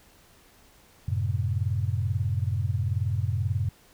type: chord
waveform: sine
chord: F# diminished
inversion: none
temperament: just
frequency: 92.5 / 111 / 133.2 Hz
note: F#2 / A2 / C3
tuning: 0 / +16 / +31 cents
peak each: -27 / -28 / -31 dBFS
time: 1.08-3.69 s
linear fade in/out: 5 ms
effects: pink hiss -57 dBFS RMS until 3.93 s